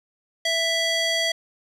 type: tone with band-pass filter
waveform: square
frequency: 660 Hz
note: E5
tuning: 2 cents sharp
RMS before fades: -23 dBFS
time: 0.45-1.32 s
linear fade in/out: 5 ms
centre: 3600 Hz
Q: 1.2
effects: none